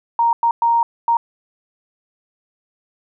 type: tone bursts at uneven times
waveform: sine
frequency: 932.3 Hz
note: A#5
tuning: in tune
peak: -12 dBFS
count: 4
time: 0.19-0.33 / 0.43-0.51 / 0.62-0.83 / 1.08-1.17 s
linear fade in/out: 2 ms
effects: none